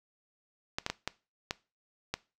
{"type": "clicks", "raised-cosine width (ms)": 0.2, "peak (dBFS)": -14, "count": 6, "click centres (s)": [0.785, 0.864, 0.9, 1.076, 1.509, 2.14], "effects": ["noise-tail reverb RT60 0.3 s tail -20 dB re dry"]}